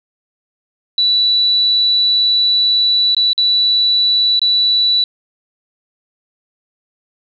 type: tone with dropouts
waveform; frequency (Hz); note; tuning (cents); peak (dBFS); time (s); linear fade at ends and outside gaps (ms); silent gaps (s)
sine; 3951; B7; 0; -10; 0.98-5.04; 2; 3.148-3.166 / 3.332-3.378 / 4.394-4.416
effects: none